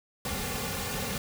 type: noise with comb filter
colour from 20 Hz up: pink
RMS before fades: -33 dBFS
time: 0.25-1.18 s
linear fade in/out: 2 ms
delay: 3.1 ms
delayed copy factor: -0.9
effects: none